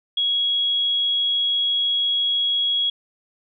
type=tone; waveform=sine; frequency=3322 Hz; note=G#7; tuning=in tune; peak=-18 dBFS; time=0.17-2.9 s; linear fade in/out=5 ms; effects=none